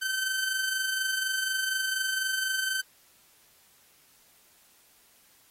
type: tone with amplitude modulation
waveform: sawtooth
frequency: 1540 Hz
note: G6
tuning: 31 cents flat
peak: -22 dBFS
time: 0.01-2.82 s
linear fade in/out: 20 ms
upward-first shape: sine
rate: 24.1 Hz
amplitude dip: 45%
effects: white hiss -61 dBFS RMS until 5.5 s + AAC 48 kbps